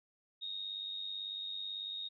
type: tone with amplitude modulation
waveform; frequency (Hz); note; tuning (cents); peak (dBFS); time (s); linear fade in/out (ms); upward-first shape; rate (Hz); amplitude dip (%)
sine; 3729; A#7; 0; -36; 0.41-2.09; 20; sine; 98.1; 60
effects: none